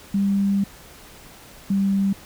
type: tone pair in turn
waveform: sine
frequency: 198.4 / 196.35 Hz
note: G3 / G3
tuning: +21 / +3 cents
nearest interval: unison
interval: 18 cents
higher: first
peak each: -17 dBFS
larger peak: neither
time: 0.14-0.64 / 1.7-2.13 s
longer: first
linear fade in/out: 5 ms
effects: pink hiss -45 dBFS RMS until 2.25 s